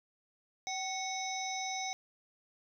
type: harmonic tone with a mistuned harmonic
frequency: 760 Hz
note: F#5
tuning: 46 cents sharp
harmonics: 1 / 3 / 5 / 7 / 8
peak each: -38 / -41 / -44 / -45 / -42 dBFS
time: 0.67-1.93 s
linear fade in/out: 0 ms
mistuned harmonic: 3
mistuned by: -59 cents
effects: 12-bit